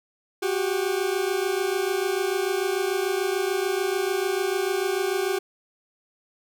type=tone pair together; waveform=40% pulse; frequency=368.3 / 395.1 Hz; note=F#4 / G4; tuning=-8 / +14 cents; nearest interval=minor second; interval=122 cents; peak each=-25 dBFS; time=0.42-5.39 s; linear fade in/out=10 ms; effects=none